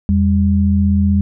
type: tone pair together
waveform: sine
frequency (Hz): 83.88 / 199.5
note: E2 / G3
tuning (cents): +31 / +31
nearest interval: octave + minor third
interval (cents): 1500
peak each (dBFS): -13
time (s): 0.09-1.21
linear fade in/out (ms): 0
effects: none